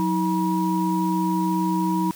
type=tone cluster; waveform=sine; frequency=182.9 / 320.6 / 961 Hz; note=F#3 / E4 / B5; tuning=-20 / -48 / -48 cents; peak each=-23 / -24 / -25 dBFS; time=0-2.11 s; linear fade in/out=0 ms; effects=white hiss -43 dBFS RMS until 2.15 s